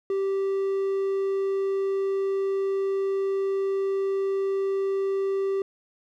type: tone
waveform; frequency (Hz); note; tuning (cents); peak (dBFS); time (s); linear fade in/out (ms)
triangle; 390; G4; -9; -21; 0.1-5.62; 2
effects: none